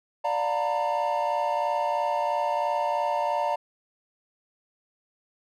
triangle tone cluster, 587 / 708 / 908 / 971 Hz, D5 / F5 / A#5 / B5, -1 / +23 / -46 / -30 cents, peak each -27 / -28 / -25 / -32 dBFS, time 0.24-3.56 s, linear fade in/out 10 ms, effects none

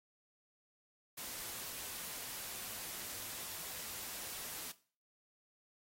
white noise, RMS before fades -45 dBFS, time 1.17-4.72 s, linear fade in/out 10 ms, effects noise-tail reverb RT60 0.4 s tail -17 dB re dry + AAC 48 kbps

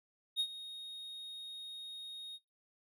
triangle tone with ADSR envelope, 3729 Hz, A#7, in tune, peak -27 dBFS, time 0.36-2.39 s, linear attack 40 ms, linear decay 68 ms, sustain -15 dB, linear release 41 ms, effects noise-tail reverb RT60 0.2 s tail -23 dB re dry

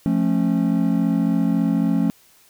triangle chord, F augmented, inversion none, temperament just, 174.61 / 218.3 / 272.8 Hz, F3 / A3 / C#4, 0 / -13 / -28 cents, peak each -19 dBFS, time 0.06-2.1 s, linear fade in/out 0 ms, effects white hiss -54 dBFS RMS until 2.49 s

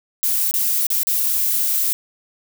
violet noise with dropouts, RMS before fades -19 dBFS, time 0.23-1.93 s, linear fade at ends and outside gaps 0 ms, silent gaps 0.511-0.539 / 0.867-0.903 / 1.032-1.07 s, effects none

